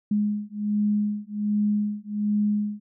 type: beating tone pair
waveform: sine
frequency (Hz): 207.7 / 209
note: G#3 / G#3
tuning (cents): 0 / +11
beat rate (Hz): 1.3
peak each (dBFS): -25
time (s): 0.11-2.8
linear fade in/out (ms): 5
effects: none